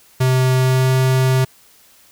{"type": "tone with pitch glide", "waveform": "square", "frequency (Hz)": [129.2, 130.32], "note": ["C3", "C3"], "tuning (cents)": [-21, -7], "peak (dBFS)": -13, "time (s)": [0.2, 1.45], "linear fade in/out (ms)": 10, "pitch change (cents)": 14, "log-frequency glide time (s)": [0.58, 0.92], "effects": ["white hiss -50 dBFS RMS until 2.11 s"]}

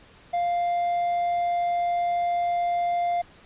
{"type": "tone", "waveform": "triangle", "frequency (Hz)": 698.5, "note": "F5", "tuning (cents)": 0, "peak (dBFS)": -20, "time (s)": [0.33, 3.22], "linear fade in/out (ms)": 10, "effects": ["pink hiss -52 dBFS RMS until 3.45 s", "resampled to 8000 Hz"]}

